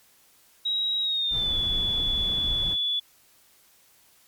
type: tone with pitch glide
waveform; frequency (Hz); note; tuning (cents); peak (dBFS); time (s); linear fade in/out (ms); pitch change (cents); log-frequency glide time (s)
sine; 3832 to 3434; A#7 to A7; +47 to -43; -23; 0.65-3; 10; -190; 1.01-1.57
type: noise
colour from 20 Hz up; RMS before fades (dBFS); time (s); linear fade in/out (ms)
brown; -33; 1.3-2.77; 50
effects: white hiss -59 dBFS RMS until 4.27 s + MP3 96 kbps